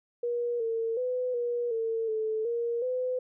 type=tone with pitch steps; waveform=sine; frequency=478.6 / 454.3 / 502 / 480 / 451.9 / 437.3 / 470 / 506 Hz; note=A#4 / A#4 / B4 / B4 / A4 / A4 / A#4 / B4; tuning=+46 / -45 / +28 / -49 / +46 / -11 / +14 / +42 cents; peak=-27 dBFS; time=0.23-3.19 s; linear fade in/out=5 ms; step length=370 ms; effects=none